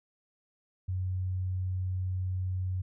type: tone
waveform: sine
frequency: 92.5 Hz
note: F#2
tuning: in tune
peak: -29 dBFS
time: 0.88-2.82 s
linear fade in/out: 10 ms
effects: none